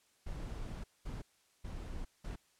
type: noise bursts at uneven times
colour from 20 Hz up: brown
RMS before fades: -42 dBFS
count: 4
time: 0.26-0.84 / 1.05-1.22 / 1.64-2.05 / 2.24-2.36 s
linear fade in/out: 10 ms
effects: white hiss -71 dBFS RMS until 2.59 s + low-pass 10000 Hz 12 dB/octave